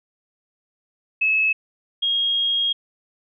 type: tone pair in turn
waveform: sine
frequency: 2590 / 3263 Hz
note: E7 / G#7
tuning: -31 / -31 cents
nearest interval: major third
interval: 400 cents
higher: second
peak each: -16 / -18 dBFS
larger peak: first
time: 1.21-1.53 / 2.02-2.73 s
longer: second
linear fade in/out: 10 ms
effects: none